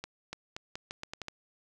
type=accelerating click train; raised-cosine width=0.2 ms; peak=-21 dBFS; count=9; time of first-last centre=0.04-1.283 s; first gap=290 ms; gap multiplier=0.81; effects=none